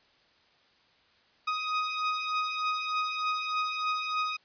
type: beating tone pair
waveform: sawtooth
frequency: 1250 / 1253.3 Hz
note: D#6 / D#6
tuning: +8 / +12 cents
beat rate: 3.3 Hz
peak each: -31 / -26 dBFS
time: 1.47-4.37 s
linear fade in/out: 10 ms
effects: white hiss -64 dBFS RMS until 4.44 s + resampled to 11025 Hz